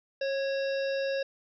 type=harmonic tone with a mistuned harmonic; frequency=545 Hz; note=C#5; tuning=29 cents flat; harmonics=1 / 3 / 5 / 7 / 9 / 10; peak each=-28 / -38 / -42 / -45 / -47 / -48 dBFS; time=0.21-1.23 s; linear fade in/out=5 ms; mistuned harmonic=3; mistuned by=+22 cents; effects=none